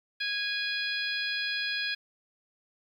harmonic tone with a mistuned harmonic, 825 Hz, G#5, 12 cents flat, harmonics 2 / 3 / 4 / 5 / 6, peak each -33 / -35 / -36 / -37 / -38 dBFS, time 0.2-1.95 s, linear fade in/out 10 ms, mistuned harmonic 4, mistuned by +22 cents, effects 10-bit

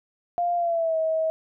sine tone with pitch glide, 698.5 to 640.5 Hz, F5 to E5, 0 to -50 cents, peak -21 dBFS, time 0.38-1.3 s, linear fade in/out 0 ms, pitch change -150 cents, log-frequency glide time 0.56-0.97 s, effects none

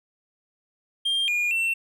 triangle tone with pitch steps, 3197 / 2430 / 2699 Hz, G7 / D#7 / E7, +33 / -42 / +40 cents, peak -20 dBFS, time 1.05-1.74 s, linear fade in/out 10 ms, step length 230 ms, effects none

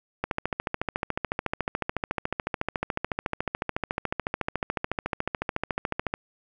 click train, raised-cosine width 0.5 ms, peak -11 dBFS, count 83, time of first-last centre 0.24-6.139 s, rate 13.9 Hz, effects none

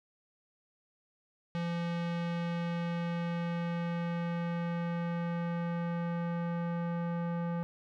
square tone with low-pass filter sweep, 170.8 Hz, F3, 38 cents flat, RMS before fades -34 dBFS, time 1.55-7.63 s, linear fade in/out 0 ms, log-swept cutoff 3500 to 1300 Hz, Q 0.97, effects none

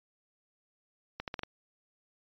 accelerating click train, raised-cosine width 0.3 ms, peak -20 dBFS, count 5, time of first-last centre 1.2-1.434 s, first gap 78 ms, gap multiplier 0.81, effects resampled to 11025 Hz

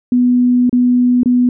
sine tone with dropouts, 246.9 Hz, B3, in tune, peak -8 dBFS, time 0.12-1.49 s, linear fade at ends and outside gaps 2 ms, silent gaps 0.695-0.728 / 1.233-1.258 s, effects none

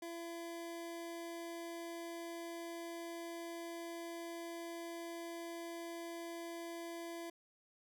25% pulse tone, 337.5 Hz, E4, 41 cents sharp, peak -40 dBFS, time 0.02-7.3 s, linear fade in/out 5 ms, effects none

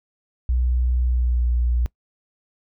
sine tone with pitch glide, 61.74 to 60.16 Hz, B1 to B1, 0 to -45 cents, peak -17 dBFS, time 0.49-1.86 s, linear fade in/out 0 ms, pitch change -45 cents, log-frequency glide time 1.07-1.43 s, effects noise-tail reverb RT60 0.1 s tail -22 dB re dry

